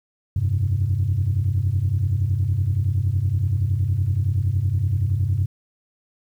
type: chord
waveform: sine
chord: F suspended second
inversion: none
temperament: equal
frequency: 87.31 / 98 / 130.81 Hz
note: F2 / G2 / C3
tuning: 0 / 0 / 0 cents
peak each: -24 / -19 / -24 dBFS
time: 0.36-5.46 s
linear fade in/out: 5 ms
effects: tanh soft clip ceiling -12 dBFS + 9-bit